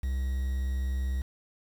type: tone with quantisation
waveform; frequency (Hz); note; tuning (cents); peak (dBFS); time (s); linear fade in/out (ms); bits
triangle; 65.41; C2; 0; -25; 0.03-1.22; 5; 8
effects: none